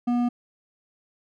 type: tone with hard clipping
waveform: sine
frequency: 242.2 Hz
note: B3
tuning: 34 cents flat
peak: -22 dBFS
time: 0.07-0.29 s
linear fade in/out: 10 ms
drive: 8 dB
effects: none